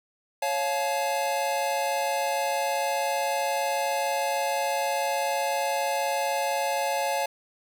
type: chord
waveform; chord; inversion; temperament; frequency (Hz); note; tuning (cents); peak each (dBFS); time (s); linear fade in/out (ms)
square; Db augmented; none; equal with one note detuned; 554.4 / 698.5 / 858.9; Db5 / F5 / A5; 0 / 0 / -42; -30 / -31 / -29; 0.42-7.26; 5
effects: none